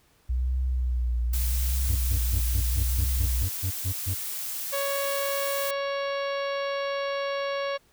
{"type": "tone with vibrato", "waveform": "sine", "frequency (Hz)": 61.74, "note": "B1", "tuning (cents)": 0, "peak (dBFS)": -23, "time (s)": [0.29, 3.45], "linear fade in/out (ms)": 10, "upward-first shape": "triangle", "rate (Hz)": 0.81, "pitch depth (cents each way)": 75}
{"type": "noise", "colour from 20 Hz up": "blue", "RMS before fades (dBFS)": -33, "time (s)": [1.33, 5.71], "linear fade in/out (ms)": 5}
{"type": "tone bursts", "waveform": "triangle", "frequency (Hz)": 92.5, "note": "F#2", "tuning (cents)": 0, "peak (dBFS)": -23, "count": 11, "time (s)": [1.88, 4.148], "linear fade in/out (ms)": 20, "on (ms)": 88, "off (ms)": 130}
{"type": "harmonic tone", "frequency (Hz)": 557, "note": "C#5", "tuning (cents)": 8, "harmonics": [1, 2, 3, 4, 5, 6, 7, 8, 10], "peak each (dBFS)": [-28, -34, -38, -40, -42, -44, -45, -46, -48], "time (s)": [4.72, 7.78], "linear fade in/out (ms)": 20}
{"effects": ["pink hiss -63 dBFS RMS until 7.92 s"]}